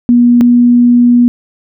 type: tone pair in turn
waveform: sine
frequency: 241.1 / 241.9 Hz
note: B3 / B3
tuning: -41 / -36 cents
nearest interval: unison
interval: 5 cents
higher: second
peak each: -3 dBFS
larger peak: neither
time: 0.09-0.41 / 0.41-1.28 s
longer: second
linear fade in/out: 0 ms
effects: none